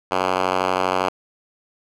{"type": "tone with band-pass filter", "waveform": "5% pulse", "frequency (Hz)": 92.5, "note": "F#2", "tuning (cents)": 0, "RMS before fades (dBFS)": -21, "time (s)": [0.11, 1.09], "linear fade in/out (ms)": 5, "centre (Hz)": 1100, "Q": 0.61, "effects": []}